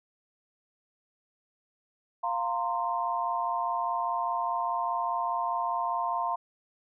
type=chord; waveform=sine; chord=F suspended fourth; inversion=none; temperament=equal with one note detuned; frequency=698.5 / 921.6 / 1046.5 Hz; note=F5 / Bb5 / C6; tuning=0 / -20 / 0 cents; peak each=-32 / -31 / -31 dBFS; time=2.23-6.36 s; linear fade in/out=10 ms; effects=none